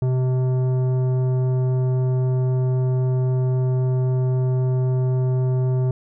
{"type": "tone with tanh clipping", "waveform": "sine", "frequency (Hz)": 128.3, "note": "C3", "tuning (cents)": -34, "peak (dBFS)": -19, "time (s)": [0.02, 5.91], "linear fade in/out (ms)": 2, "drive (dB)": 12, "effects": []}